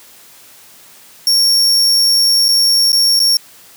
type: tone with dropouts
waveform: 40% pulse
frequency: 5510 Hz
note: F8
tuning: 24 cents flat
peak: -8 dBFS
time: 1.27-3.37 s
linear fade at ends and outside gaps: 1 ms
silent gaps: 2.483-2.488 / 2.92-2.929 / 3.193-3.201 s
effects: white hiss -42 dBFS RMS until 3.76 s + high-pass 80 Hz 12 dB/octave